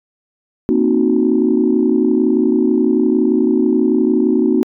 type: chord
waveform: sine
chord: C half-diminished seventh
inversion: third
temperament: equal with one note detuned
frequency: 233.1 / 264.7 / 311.1 / 370 Hz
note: Bb3 / C4 / Eb4 / Gb4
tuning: 0 / +20 / 0 / 0 cents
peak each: -16 dBFS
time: 0.69-4.63 s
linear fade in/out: 0 ms
effects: tanh soft clip ceiling -2 dBFS